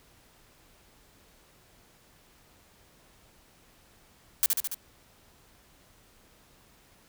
blue noise with echo, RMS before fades -22 dBFS, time 4.43-4.46 s, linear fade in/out 0 ms, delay 71 ms, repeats 4, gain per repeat -3 dB, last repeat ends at 4.744 s, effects pink hiss -60 dBFS RMS until 7.08 s

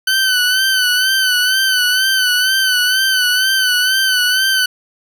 20% pulse tone with vibrato, 1516 Hz, F#6, 42 cents sharp, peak -7 dBFS, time 0.07-4.66 s, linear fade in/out 5 ms, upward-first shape sine, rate 2.1 Hz, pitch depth 50 cents each way, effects none

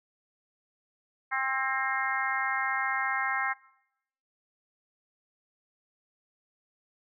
harmonic tone with a mistuned harmonic, 264.9 Hz, C4, 22 cents sharp, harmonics 3 / 4 / 5 / 6 / 7 / 8, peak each -34 / -34 / -34 / -34 / -34 / -34 dBFS, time 1.31-3.54 s, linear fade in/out 20 ms, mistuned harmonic 6, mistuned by +18 cents, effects noise-tail reverb RT60 0.8 s tail -21 dB re dry

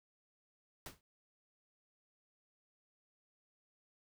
pink noise with exponential decay, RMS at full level -43 dBFS, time 0.86-1.01 s, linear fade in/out 1 ms, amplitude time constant 32 ms, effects none

